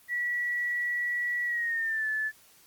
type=tone with pitch glide; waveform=sine; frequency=1939 to 1737.5 Hz; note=B6 to A6; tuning=-32 to -22 cents; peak=-27 dBFS; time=0.08-2.32 s; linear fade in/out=50 ms; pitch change=-190 cents; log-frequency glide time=1.45-2.08 s; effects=white hiss -58 dBFS RMS until 2.66 s + Opus 32 kbps